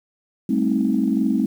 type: chord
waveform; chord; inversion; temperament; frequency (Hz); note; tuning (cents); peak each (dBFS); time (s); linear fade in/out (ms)
sine; A half-diminished seventh; third; just; 198 / 220 / 264 / 316.8; G3 / A3 / C4 / Eb4; +18 / 0 / +16 / +31; -23 / -21 / -21 / -24; 0.49-1.46; 5
effects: tanh soft clip ceiling -6 dBFS + 8-bit